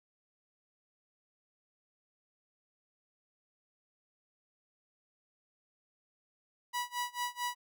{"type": "tone with tremolo", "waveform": "sawtooth", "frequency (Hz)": 976, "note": "B5", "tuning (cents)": -21, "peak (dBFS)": -28, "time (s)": [6.73, 7.55], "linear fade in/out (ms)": 20, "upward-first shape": "sine", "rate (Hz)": 4.5, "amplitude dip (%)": 95, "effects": []}